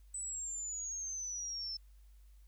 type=exponential sweep; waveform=sine; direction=down; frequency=8040 to 5274 Hz; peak=-38 dBFS; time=0.14-1.77 s; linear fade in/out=5 ms; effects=added 50 Hz sine -56 dBFS peak until 2.47 s + white hiss -75 dBFS RMS until 2.47 s